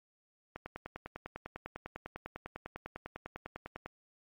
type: click train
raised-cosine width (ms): 0.5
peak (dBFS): -25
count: 34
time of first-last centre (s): 0.56-3.86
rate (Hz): 10
effects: MP3 64 kbps